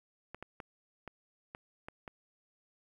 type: clicks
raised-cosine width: 0.5 ms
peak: -28 dBFS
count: 7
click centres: 0.346 / 0.426 / 0.602 / 1.077 / 1.549 / 1.885 / 2.078 s
effects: 10-bit